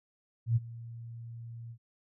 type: tone with ADSR envelope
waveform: sine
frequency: 116.3 Hz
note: A#2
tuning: 4 cents flat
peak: -21 dBFS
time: 0.46-1.78 s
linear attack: 100 ms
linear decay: 28 ms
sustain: -20 dB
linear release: 71 ms
effects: none